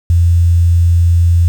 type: tone with quantisation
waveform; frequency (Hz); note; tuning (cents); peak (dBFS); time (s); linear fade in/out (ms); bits
sine; 85.6; F2; -34; -6; 0.1-1.48; 0; 6
effects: none